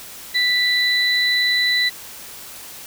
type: tone pair together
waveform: sine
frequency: 1975.5 / 3989 Hz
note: B6 / B7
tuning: 0 / +17 cents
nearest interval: octave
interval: 1217 cents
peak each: -18 dBFS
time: 0.34-1.9 s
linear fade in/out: 20 ms
effects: white hiss -37 dBFS RMS until 2.86 s